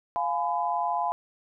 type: chord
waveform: sine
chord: F diminished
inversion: none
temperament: just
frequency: 698.5 / 838.1 / 1005.8 Hz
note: F5 / Ab5 / Cb6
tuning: 0 / +16 / +31 cents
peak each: -29 dBFS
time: 0.16-1.12 s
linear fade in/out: 0 ms
effects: none